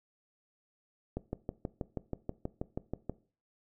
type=click train; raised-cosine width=2 ms; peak=-21 dBFS; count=13; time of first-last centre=1.17-3.096 s; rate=6.23 Hz; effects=noise-tail reverb RT60 0.4 s tail -19 dB re dry